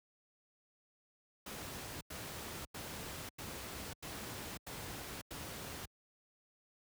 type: noise bursts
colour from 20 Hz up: pink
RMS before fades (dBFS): -45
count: 7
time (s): 1.46-5.856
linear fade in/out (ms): 5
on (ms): 550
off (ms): 91
effects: high-pass 60 Hz 12 dB/octave